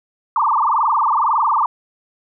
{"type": "tone with frequency modulation", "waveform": "sine", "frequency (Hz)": 1046, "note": "C6", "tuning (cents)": -1, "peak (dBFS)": -13, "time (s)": [0.36, 1.66], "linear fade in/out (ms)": 2, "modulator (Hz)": 21.9, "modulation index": 7.7, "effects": []}